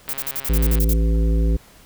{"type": "click train", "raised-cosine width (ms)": 0.3, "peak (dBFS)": -20, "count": 97, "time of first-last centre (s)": [0.08, 0.786], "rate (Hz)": 136}
{"type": "noise bursts", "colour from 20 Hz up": "violet", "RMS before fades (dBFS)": -25, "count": 10, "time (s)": [0.09, 0.933], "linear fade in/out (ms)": 0, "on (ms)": 42, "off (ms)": 47}
{"type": "harmonic tone", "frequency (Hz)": 55.4, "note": "A1", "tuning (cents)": 13, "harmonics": [1, 3, 5, 7, 9], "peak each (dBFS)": [-15, -25, -29, -32, -34], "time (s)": [0.49, 1.57], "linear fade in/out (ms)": 10}
{"effects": ["pink hiss -49 dBFS RMS until 1.85 s"]}